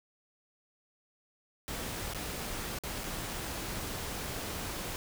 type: noise with dropouts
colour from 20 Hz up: pink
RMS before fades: -38 dBFS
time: 1.68-4.96 s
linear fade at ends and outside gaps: 0 ms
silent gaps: 2.136-2.147 / 2.787-2.836 / 3.036-3.04 s
effects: none

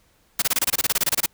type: noise bursts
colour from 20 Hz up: white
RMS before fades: -20 dBFS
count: 16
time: 0.39-1.261 s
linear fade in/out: 5 ms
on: 31 ms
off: 25 ms
effects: pink hiss -61 dBFS RMS until 1.33 s

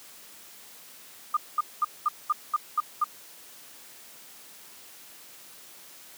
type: tone bursts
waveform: sine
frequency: 1213 Hz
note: D#6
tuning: 44 cents flat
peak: -20 dBFS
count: 8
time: 1.34-3.042 s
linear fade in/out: 5 ms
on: 29 ms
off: 210 ms
effects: white hiss -49 dBFS RMS until 6.17 s + high-pass 150 Hz 12 dB/octave

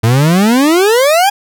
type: exponential sweep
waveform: 40% pulse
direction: up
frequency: 108.1 to 830.6 Hz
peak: -6 dBFS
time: 0.03-1.3 s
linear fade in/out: 10 ms
effects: none

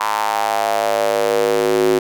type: tone with high-pass filter sweep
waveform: square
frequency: 53.1 Hz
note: G#1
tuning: 39 cents sharp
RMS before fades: -17 dBFS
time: 0-1.99 s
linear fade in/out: 5 ms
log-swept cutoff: 990 to 350 Hz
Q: 4.7
effects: none

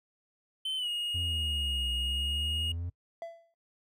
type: tone with pitch glide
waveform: triangle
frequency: 3074 to 2868 Hz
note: G7 to F7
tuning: -35 to +45 cents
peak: -29 dBFS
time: 0.65-2.72 s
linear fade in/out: 5 ms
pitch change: -120 cents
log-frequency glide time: 0.77-0.88 s
type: exponential two-way sweep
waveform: triangle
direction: down then up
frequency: 88.7 to 61.74 to 88.7 Hz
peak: -31 dBFS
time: 1.14-2.9 s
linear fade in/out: 10 ms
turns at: 1.92 s
type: tone with exponential decay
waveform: triangle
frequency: 670 Hz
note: E5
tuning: 28 cents sharp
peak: -32 dBFS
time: 3.22-3.54 s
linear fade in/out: 1 ms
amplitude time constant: 68 ms
effects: noise-tail reverb RT60 0.1 s tail -22 dB re dry

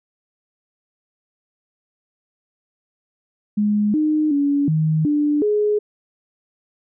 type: tone with pitch steps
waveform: sine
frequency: 208.5 / 306.4 / 284.4 / 156.7 / 295.2 / 418.9 Hz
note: G#3 / D#4 / C#4 / D#3 / D4 / G#4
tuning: +7 / -27 / +45 / +13 / +9 / +15 cents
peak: -15 dBFS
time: 3.57-5.79 s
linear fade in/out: 10 ms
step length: 370 ms
effects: none

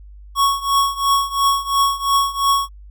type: tone with tremolo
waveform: square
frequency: 1108.7 Hz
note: C#6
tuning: in tune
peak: -12 dBFS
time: 0.35-2.69 s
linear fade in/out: 50 ms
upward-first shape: triangle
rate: 2.9 Hz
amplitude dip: 90%
effects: added 50 Hz sine -37 dBFS peak until 2.9 s

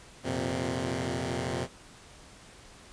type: chord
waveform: 10% pulse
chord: F suspended fourth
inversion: none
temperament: equal with one note detuned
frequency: 87.31 / 117.9 / 130.81 Hz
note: F2 / Bb2 / C3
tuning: 0 / +20 / 0 cents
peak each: -27 / -27 / -25 dBFS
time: 0.23-1.68 s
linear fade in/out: 50 ms
effects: pink hiss -52 dBFS RMS until 2.92 s + resampled to 22050 Hz

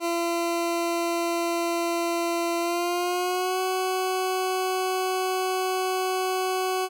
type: tone with pitch glide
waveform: 20% pulse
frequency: 340 to 372.9 Hz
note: F4 to F#4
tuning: -46 to +14 cents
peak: -19 dBFS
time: 0-6.89 s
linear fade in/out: 50 ms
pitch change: +160 cents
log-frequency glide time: 2.59-3.6 s
effects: none

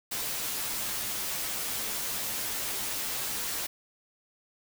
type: noise with comb filter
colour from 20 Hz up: white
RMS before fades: -33 dBFS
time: 0.11-3.67 s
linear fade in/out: 10 ms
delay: 12 ms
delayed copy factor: -0.65
effects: none

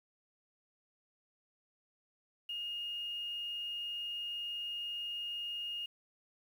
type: tone with quantisation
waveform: sine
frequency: 2847 Hz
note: F7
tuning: 33 cents sharp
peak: -37 dBFS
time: 2.49-5.86 s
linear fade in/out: 5 ms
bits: 10
effects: none

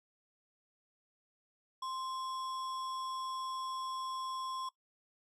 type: tone with sample-and-hold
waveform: sine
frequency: 1046.5 Hz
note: C6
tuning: in tune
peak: -37 dBFS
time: 1.82-4.69 s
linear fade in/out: 5 ms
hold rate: 4410 Hz
effects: noise-tail reverb RT60 0.1 s tail -19 dB re dry + low-pass 8000 Hz 12 dB/octave

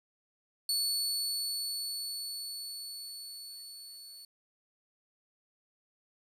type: tone with level ramp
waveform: sawtooth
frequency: 4435 Hz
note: C#8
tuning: in tune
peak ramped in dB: -25 to -45 dBFS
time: 0.69-4.25 s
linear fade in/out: 2 ms
effects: resampled to 32000 Hz + 11-bit

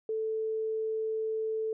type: tone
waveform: sine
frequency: 440 Hz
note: A4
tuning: in tune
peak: -29 dBFS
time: 0.09-1.73 s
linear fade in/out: 2 ms
effects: none

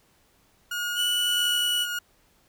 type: tone with tremolo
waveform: 30% pulse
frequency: 1435 Hz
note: F6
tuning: 47 cents sharp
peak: -24 dBFS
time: 0.71-1.99 s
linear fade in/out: 5 ms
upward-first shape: sine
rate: 1.7 Hz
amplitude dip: 45%
type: tone with pitch glide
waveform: 45% pulse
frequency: 2960 to 2940 Hz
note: F#7 to F#7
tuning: 0 to -12 cents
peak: -23 dBFS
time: 0.95-1.87 s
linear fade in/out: 50 ms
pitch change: -12 cents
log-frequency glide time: 1.33-1.54 s
effects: pink hiss -63 dBFS RMS until 2.48 s

